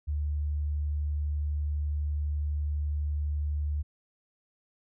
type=tone; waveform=sine; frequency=74 Hz; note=D2; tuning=14 cents sharp; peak=-27 dBFS; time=0.07-3.83 s; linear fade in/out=20 ms; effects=none